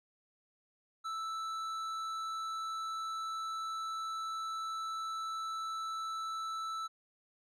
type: tone with tanh clipping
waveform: sine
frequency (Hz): 1318.5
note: E6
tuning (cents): 0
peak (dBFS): -38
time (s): 1.04-6.88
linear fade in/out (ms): 20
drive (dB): 11
effects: none